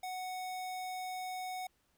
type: tone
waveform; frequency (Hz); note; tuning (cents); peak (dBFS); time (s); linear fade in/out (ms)
square; 740; F#5; 0; -39; 0.03-1.67; 5
effects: pink hiss -75 dBFS RMS until 1.97 s